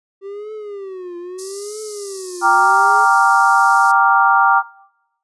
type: tone with vibrato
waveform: triangle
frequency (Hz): 387.8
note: G4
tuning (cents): -19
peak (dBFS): -25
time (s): 0.21-3.07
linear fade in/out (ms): 50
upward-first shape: triangle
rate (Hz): 0.78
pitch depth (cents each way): 200
type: high-pass noise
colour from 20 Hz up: pink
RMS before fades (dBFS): -33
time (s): 1.38-3.92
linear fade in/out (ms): 10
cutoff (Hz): 4700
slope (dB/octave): 48
type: chord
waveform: sine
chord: G minor seventh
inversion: none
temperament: equal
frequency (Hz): 784 / 932.3 / 1174.7 / 1396.9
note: G5 / Bb5 / D6 / F6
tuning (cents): 0 / 0 / 0 / 0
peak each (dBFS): -15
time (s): 2.41-4.63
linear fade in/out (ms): 50
effects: noise-tail reverb RT60 0.9 s tail -22 dB re dry + resampled to 24000 Hz